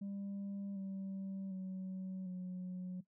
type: tone with pitch steps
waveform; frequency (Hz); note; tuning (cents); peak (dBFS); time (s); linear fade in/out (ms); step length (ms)
sine; 198.8 / 193.25 / 187.86 / 182.62; G3 / G3 / F#3 / F#3; +25 / -24 / +27 / -22; -38; 0.01-3.01; 10; 750
effects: noise-tail reverb RT60 0.1 s tail -17 dB re dry + tanh soft clip ceiling -39 dBFS